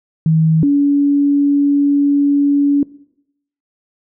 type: tone pair in turn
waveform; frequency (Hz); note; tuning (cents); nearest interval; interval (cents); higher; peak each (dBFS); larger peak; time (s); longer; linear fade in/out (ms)
sine; 159.7 / 284.6; D#3 / C#4; +45 / +46; minor seventh; 1001; second; -9; neither; 0.26-0.63 / 0.63-2.83; second; 2
effects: noise-tail reverb RT60 0.8 s tail -21 dB re dry

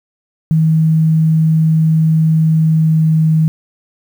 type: tone with pitch glide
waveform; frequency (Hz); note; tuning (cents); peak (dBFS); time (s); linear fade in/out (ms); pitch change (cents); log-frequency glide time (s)
sine; 159.3 to 158.38; D#3 to D#3; +41 to +31; -8; 0.51-3.48; 0; -10; 2.49-3.29
effects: 7-bit

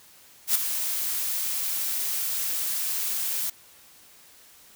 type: noise with ADSR envelope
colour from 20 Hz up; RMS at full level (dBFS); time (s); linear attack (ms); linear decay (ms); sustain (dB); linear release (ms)
blue; -19; 0.47-3.5; 83; 5; -9; 6
effects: white hiss -53 dBFS RMS until 4.75 s

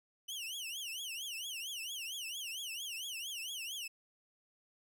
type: tone with vibrato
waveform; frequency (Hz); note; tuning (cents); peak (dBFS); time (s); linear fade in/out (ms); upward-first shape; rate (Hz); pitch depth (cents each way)
sawtooth; 2960; F#7; 0; -37; 0.28-3.88; 10; triangle; 4.4; 250
effects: none

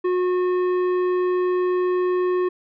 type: tone with tanh clipping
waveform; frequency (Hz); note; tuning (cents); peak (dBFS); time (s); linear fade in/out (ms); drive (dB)
triangle; 362.8; F#4; -34; -20; 0.04-2.49; 10; 15
effects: none

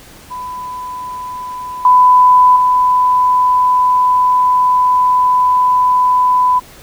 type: tone with level steps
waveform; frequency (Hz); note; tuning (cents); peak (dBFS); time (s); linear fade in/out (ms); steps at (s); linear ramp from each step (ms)
sine; 1000; B5; +21; -22 / -4 / -8; 0.3-6.6; 20; 1.85 / 2.56; 2
effects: pink hiss -39 dBFS RMS until 6.82 s

